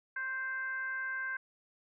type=tone with frequency modulation; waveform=sine; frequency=1568 Hz; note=G6; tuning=in tune; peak=-34 dBFS; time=0.16-1.37 s; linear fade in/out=5 ms; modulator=513 Hz; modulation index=0.52; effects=none